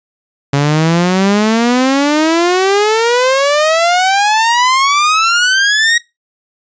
sawtooth exponential sweep, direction up, 138.59 to 1900 Hz, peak -5 dBFS, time 0.53-5.98 s, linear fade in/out 5 ms, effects noise-tail reverb RT60 0.2 s tail -19 dB re dry + resampled to 16000 Hz

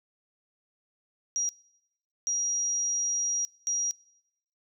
sine tone bursts at uneven times, 5730 Hz, F8, 44 cents sharp, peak -25 dBFS, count 3, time 1.36-1.49 / 2.27-3.45 / 3.67-3.91 s, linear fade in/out 0 ms, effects noise-tail reverb RT60 0.8 s tail -24 dB re dry

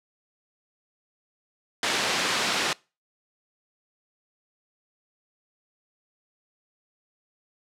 white band-pass noise, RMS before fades -26 dBFS, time 1.83-2.73 s, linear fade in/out 2 ms, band 180 to 4100 Hz, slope 12 dB/octave, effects noise-tail reverb RT60 0.3 s tail -24 dB re dry + low-pass 11000 Hz 12 dB/octave

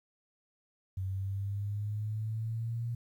sine exponential sweep, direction up, 94 to 118.7 Hz, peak -32 dBFS, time 0.97-2.95 s, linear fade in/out 5 ms, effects 11-bit

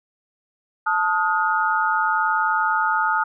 sine tone cluster, 879 / 1255 / 1436 Hz, A5 / D#6 / F6, -2 / +15 / +48 cents, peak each -22 dBFS, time 0.86-3.24 s, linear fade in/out 10 ms, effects none

